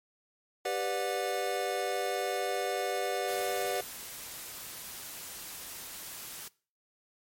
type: chord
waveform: square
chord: G major seventh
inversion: none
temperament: equal with one note detuned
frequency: 392 / 493.9 / 587.3 / 726.4 Hz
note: G4 / B4 / D5 / F#5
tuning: 0 / 0 / 0 / -32 cents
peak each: -37 / -36 / -37 / -35 dBFS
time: 0.65-3.81 s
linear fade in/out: 5 ms
type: noise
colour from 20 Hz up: white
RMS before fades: -43 dBFS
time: 3.28-6.48 s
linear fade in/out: 2 ms
effects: noise-tail reverb RT60 0.4 s tail -22 dB re dry + MP3 64 kbps